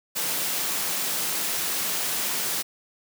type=high-pass noise; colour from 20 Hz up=white; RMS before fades=-27 dBFS; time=0.15-2.63 s; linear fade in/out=20 ms; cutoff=130 Hz; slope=96 dB/octave; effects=none